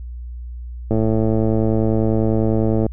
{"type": "click train", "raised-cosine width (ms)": 2, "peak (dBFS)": -6, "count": 216, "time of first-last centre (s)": [0.91, 2.865], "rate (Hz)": 110, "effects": ["added 60 Hz sine -28 dBFS peak until 2.92 s"]}